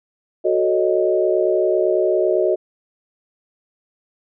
sine chord, D# half-diminished seventh, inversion first, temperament equal, 370 / 440 / 554.4 / 622.3 Hz, F#4 / A4 / C#5 / D#5, 0 / 0 / 0 / 0 cents, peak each -18 / -22 / -24 / -19 dBFS, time 0.44-2.56 s, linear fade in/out 20 ms, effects none

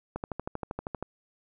click train, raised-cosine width 1 ms, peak -19 dBFS, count 12, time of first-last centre 0.16-1.026 s, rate 12.7 Hz, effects none

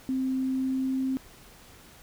sine tone with pitch glide, 261.6 to 263.3 Hz, C4 to C4, 0 to +11 cents, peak -25 dBFS, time 0.09-1.17 s, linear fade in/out 0 ms, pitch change +11 cents, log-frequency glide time 0.4-0.98 s, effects pink hiss -52 dBFS RMS until 2.02 s

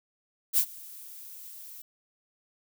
violet noise with ADSR envelope, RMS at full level -21 dBFS, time 0.53-1.82 s, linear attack 48 ms, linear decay 73 ms, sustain -24 dB, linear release 5 ms, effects none

